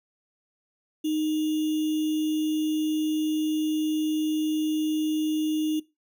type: tone with sample-and-hold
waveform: sine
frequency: 309.5 Hz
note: D#4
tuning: 9 cents flat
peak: -23 dBFS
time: 1.04-5.8 s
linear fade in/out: 10 ms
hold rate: 3150 Hz
effects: noise-tail reverb RT60 0.2 s tail -17 dB re dry